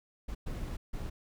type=noise bursts at uneven times; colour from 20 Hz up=brown; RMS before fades=-37 dBFS; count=3; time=0.28-0.35 / 0.46-0.77 / 0.93-1.1 s; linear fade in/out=10 ms; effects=none